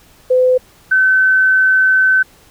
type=tone pair in turn; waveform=sine; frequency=508 / 1526.6 Hz; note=B4 / G6; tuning=+49 / -46 cents; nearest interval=octave + perfect fifth; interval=1905 cents; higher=second; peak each=-8 dBFS; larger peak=neither; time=0.3-0.58 / 0.91-2.23 s; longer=second; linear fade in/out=10 ms; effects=pink hiss -47 dBFS RMS until 2.5 s